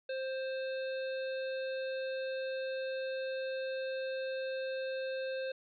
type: harmonic tone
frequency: 526 Hz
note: C5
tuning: 9 cents sharp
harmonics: 1 / 3 / 5 / 7 / 8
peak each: -35 / -45 / -49 / -52 / -53 dBFS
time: 0.09-5.52 s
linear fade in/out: 5 ms
effects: none